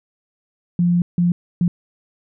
sine tone bursts at uneven times, 174.61 Hz, F3, in tune, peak -13 dBFS, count 3, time 0.79-1.02 / 1.18-1.32 / 1.61-1.68 s, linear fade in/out 2 ms, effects none

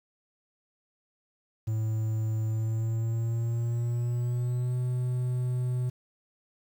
triangle tone with pitch glide, 110 to 124.91 Hz, A2 to B2, 0 to +20 cents, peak -24 dBFS, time 1.67-5.9 s, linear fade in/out 10 ms, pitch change +220 cents, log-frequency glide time 2.48-4.77 s, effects 9-bit

